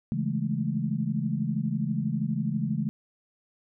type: chord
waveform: sine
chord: A major seventh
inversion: first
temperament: equal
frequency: 138.59 / 164.81 / 207.7 / 220 Hz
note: C#3 / E3 / G#3 / A3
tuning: 0 / 0 / 0 / 0 cents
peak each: -31 dBFS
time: 0.12-2.89 s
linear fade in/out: 0 ms
effects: none